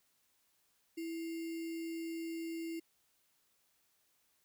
sine tone with sample-and-hold, 329.6 Hz, E4, in tune, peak -38 dBFS, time 0.97-2.8 s, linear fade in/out 10 ms, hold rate 2450 Hz, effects white hiss -75 dBFS RMS until 4.44 s

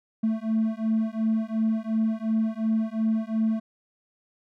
triangle beating tone pair, 220 / 222.8 Hz, A3 / A3, 0 / +22 cents, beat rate 2.8 Hz, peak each -23 dBFS, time 0.23-3.6 s, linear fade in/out 10 ms, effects tanh soft clip ceiling -15 dBFS

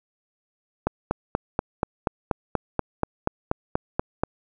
click train, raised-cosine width 1 ms, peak -7 dBFS, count 15, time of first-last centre 0.87-4.235 s, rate 4.16 Hz, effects none

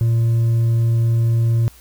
sine tone with hard clipping, 115.5 Hz, A#2, 16 cents flat, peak -14 dBFS, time 0.01-1.68 s, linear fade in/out 0 ms, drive 2 dB, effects added 60 Hz sine -47 dBFS peak until 1.8 s + white hiss -48 dBFS RMS until 1.8 s

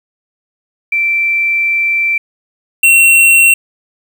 sine / square tone pair in turn, 2342 / 2726 Hz, D7 / F7, -5 / -43 cents, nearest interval minor third, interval 262 cents, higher second, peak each -10 / -5 dBFS, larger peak second, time 0.92-2.18 / 2.83-3.54 s, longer first, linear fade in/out 5 ms, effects 7-bit

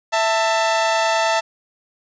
sawtooth tone pair together, 660.2 / 890 Hz, E5 / A5, +2 / +20 cents, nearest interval perfect fourth, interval 518 cents, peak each -15 dBFS, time 0.12-1.41 s, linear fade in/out 20 ms, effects resampled to 16000 Hz + 8-bit

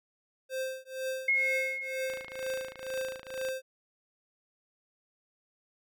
square tone with tremolo, 523.3 Hz, C5, in tune, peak -31 dBFS, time 0.49-3.62 s, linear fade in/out 50 ms, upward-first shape triangle, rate 2.1 Hz, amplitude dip 100%
sine tone with exponential decay, 2162 Hz, C#7, 44 cents flat, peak -22 dBFS, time 1.28-2.99 s, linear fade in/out 5 ms, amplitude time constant 370 ms
click train, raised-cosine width 0.3 ms, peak -27 dBFS, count 39, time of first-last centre 2.1-3.487 s, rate 27.4 Hz
effects none

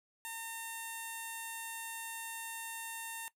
5% pulse tone with notch filter, 910 Hz, A#5, 42 cents flat, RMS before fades -43 dBFS, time 0.25-3.28 s, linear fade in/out 0 ms, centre 5000 Hz, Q 0.79, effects noise-tail reverb RT60 0.1 s tail -18 dB re dry

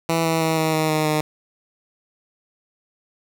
10% pulse tone with pitch steps, 164.81 / 162.82 / 160.86 / 158.92 / 157 / 155.11 / 153.24 Hz, E3 / E3 / E3 / D#3 / D#3 / D#3 / D#3, 0 / -21 / -42 / +37 / +16 / -5 / -26 cents, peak -10 dBFS, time 0.09-1.21 s, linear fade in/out 2 ms, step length 160 ms, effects none

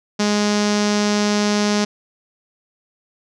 sawtooth tone with low-pass filter, 207.7 Hz, G#3, in tune, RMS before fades -18 dBFS, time 0.19-1.85 s, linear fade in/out 10 ms, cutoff 5700 Hz, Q 3, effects none

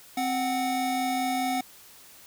square tone pair together, 261.6 / 740 Hz, C4 / F#5, 0 / 0 cents, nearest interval octave + tritone, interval 1800 cents, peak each -30 / -28 dBFS, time 0.17-1.61 s, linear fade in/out 5 ms, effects white hiss -51 dBFS RMS until 2.26 s

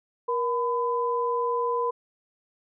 sine tone pair together, 475.1 / 1006 Hz, A#4 / B5, +33 / +32 cents, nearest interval octave + minor second, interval 1299 cents, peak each -26 dBFS, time 0.28-1.91 s, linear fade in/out 10 ms, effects none

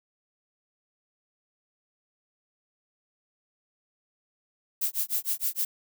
violet noise with tremolo, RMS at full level -26 dBFS, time 4.81-5.65 s, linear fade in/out 5 ms, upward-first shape sine, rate 6.5 Hz, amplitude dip 100%, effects none

